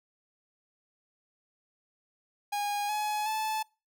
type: tone with pitch steps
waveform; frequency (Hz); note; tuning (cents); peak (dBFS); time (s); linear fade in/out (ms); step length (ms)
45% pulse; 820 / 844.5 / 869.8; G#5 / G#5 / A5; -22 / +29 / -20; -29; 2.52-3.63; 10; 370
effects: noise-tail reverb RT60 0.3 s tail -24 dB re dry